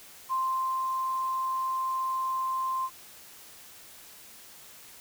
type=tone with ADSR envelope; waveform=sine; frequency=1046.5 Hz; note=C6; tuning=in tune; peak=-25 dBFS; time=0.29-2.9 s; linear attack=33 ms; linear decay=500 ms; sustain=-2 dB; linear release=55 ms; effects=white hiss -50 dBFS RMS until 5 s